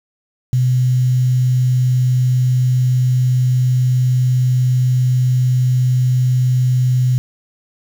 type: tone with quantisation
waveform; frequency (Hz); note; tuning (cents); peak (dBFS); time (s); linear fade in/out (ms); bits
sine; 126.6; B2; +43; -11; 0.53-7.18; 0; 6
effects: none